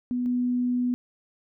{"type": "tone pair in turn", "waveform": "sine", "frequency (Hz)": [246.9, 246.9], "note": ["B3", "B3"], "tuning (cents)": [0, 0], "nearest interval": "unison", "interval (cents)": 0, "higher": "neither", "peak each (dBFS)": [-24, -22], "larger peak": "second", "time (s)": [[0.11, 0.26], [0.26, 0.94]], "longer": "second", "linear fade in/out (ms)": 0, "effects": []}